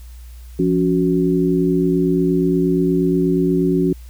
sine tone cluster, 172.4 / 280.6 / 369.1 Hz, F3 / C#4 / F#4, -22 / +21 / -4 cents, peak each -18 dBFS, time 0.59-3.93 s, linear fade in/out 5 ms, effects added 60 Hz sine -34 dBFS peak until 4.09 s + white hiss -51 dBFS RMS until 4.09 s

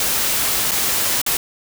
white noise with dropouts, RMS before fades -19 dBFS, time 0-1.37 s, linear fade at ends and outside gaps 2 ms, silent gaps 0.712-0.716 / 1.216-1.263 s, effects none

